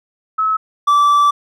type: tone pair in turn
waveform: sine / triangle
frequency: 1293 / 1161.6 Hz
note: E6 / D6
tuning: -34 / -19 cents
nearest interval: major second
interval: 185 cents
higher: first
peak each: -13 / -7 dBFS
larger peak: second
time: 0.38-0.57 / 0.87-1.31 s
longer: second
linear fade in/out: 10 ms
effects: none